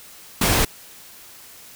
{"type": "noise", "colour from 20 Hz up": "pink", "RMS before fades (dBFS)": -18, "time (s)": [0.41, 0.65], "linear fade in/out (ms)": 5, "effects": ["white hiss -44 dBFS RMS until 1.75 s"]}